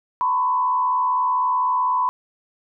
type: tone with frequency modulation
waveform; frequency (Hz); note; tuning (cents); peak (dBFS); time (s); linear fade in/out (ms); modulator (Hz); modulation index
sine; 1004; B5; +28; -17; 0.21-2.09; 0; 75.7; 0.7
effects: none